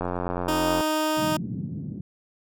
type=click train; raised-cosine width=1 ms; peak=-14 dBFS; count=72; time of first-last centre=0.01-0.807 s; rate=89.1 Hz
type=tone; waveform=15% pulse; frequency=310.3 Hz; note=D#4; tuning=5 cents flat; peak=-16 dBFS; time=0.48-1.37 s; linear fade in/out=5 ms
type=band-pass noise; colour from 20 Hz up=pink; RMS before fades=-32 dBFS; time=1.17-2.01 s; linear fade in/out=5 ms; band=130 to 230 Hz; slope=24 dB/octave
effects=none